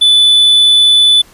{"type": "tone", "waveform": "triangle", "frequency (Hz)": 3485, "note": "A7", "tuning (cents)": -17, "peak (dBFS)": -3, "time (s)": [0.01, 1.22], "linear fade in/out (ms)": 10, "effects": ["pink hiss -43 dBFS RMS until 1.33 s", "resampled to 32000 Hz"]}